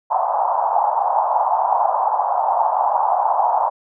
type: band-pass noise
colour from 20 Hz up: pink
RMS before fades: -18 dBFS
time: 0.1-3.7 s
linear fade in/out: 20 ms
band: 720 to 960 Hz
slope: 48 dB/octave
effects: none